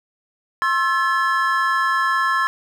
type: tone cluster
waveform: triangle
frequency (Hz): 1067 / 1329 / 1722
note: C6 / E6 / A6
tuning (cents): +34 / +14 / -38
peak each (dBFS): -18 / -21 / -19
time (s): 0.62-2.47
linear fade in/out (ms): 0
effects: none